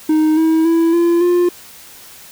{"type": "tone with pitch steps", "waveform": "triangle", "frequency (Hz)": [311.1, 321, 331.1, 341.6, 352.4], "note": ["D#4", "E4", "E4", "F4", "F4"], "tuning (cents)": [0, -46, 8, -38, 16], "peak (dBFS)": -8, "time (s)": [0.09, 1.49], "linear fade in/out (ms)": 5, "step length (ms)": 280, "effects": ["white hiss -39 dBFS RMS until 2.31 s"]}